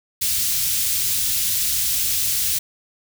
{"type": "band-stop noise", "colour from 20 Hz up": "white", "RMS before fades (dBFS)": -21, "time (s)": [0.21, 2.59], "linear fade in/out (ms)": 10, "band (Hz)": [120, 3300], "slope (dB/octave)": 12, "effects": []}